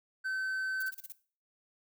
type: tone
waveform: triangle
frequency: 1534 Hz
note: G6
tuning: 38 cents flat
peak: -30 dBFS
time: 0.24-0.91 s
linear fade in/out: 20 ms
type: noise bursts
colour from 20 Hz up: violet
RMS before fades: -44 dBFS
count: 6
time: 0.8-1.123 s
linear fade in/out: 5 ms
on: 28 ms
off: 31 ms
effects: noise-tail reverb RT60 0.4 s tail -17 dB re dry